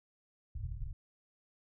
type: low-pass noise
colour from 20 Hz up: pink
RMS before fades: -40 dBFS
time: 0.55-0.93 s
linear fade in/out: 2 ms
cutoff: 140 Hz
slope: 96 dB/octave
effects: none